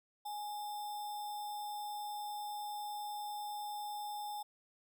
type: tone with sample-and-hold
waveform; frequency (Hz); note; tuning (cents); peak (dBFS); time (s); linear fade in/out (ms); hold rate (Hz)
sine; 831; G#5; +1; -39; 0.25-4.43; 10; 4410
effects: none